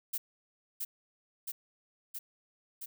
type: noise with echo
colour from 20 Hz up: violet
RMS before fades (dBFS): -34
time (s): 0.13-0.18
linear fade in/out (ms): 10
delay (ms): 670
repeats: 4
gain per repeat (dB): -2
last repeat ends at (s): 2.86
effects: none